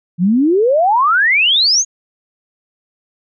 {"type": "exponential sweep", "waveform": "sine", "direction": "up", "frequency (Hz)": [164.81, 6790], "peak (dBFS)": -9, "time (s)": [0.18, 1.85], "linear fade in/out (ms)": 50, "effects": []}